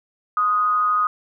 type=tone with amplitude modulation; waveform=sine; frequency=1244.5 Hz; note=D#6; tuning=in tune; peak=-14 dBFS; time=0.37-1.07 s; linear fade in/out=2 ms; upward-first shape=sine; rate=198 Hz; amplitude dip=45%; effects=none